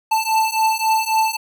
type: beating tone pair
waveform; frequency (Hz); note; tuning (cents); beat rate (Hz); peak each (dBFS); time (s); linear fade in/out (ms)
square; 880 / 883.7; A5 / A5; 0 / +7; 3.7; -20 / -19; 0.11-1.37; 10
effects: none